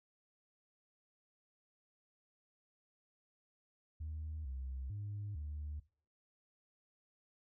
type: tone with pitch steps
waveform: sine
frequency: 77.7 / 65.5 / 102.9 / 74.5 Hz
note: D#2 / C2 / G#2 / D2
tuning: -2 / +2 / -16 / +25 cents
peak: -39 dBFS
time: 4-5.8 s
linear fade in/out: 10 ms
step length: 450 ms
effects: noise-tail reverb RT60 0.4 s tail -20 dB re dry + tanh soft clip ceiling -37 dBFS